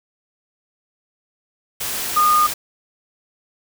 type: tone in noise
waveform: sine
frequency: 1222 Hz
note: D#6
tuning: 32 cents flat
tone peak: -12 dBFS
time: 2.16-2.47 s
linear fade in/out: 10 ms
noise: white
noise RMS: -25 dBFS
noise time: 1.8-2.54 s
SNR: +10 dB
effects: none